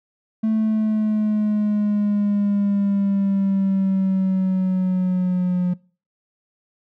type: exponential sweep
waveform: triangle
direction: down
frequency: 220 to 178.7 Hz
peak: -14 dBFS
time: 0.43-5.74 s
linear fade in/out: 10 ms
effects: noise-tail reverb RT60 0.4 s tail -25 dB re dry + tanh soft clip ceiling -11 dBFS